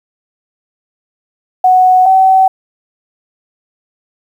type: tone pair in turn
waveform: sine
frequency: 740 / 760.8 Hz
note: F#5 / F#5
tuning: 0 / +48 cents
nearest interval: unison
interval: 48 cents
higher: second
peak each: -4 dBFS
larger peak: neither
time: 1.64-2.06 / 2.06-2.48 s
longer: neither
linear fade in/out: 5 ms
effects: 7-bit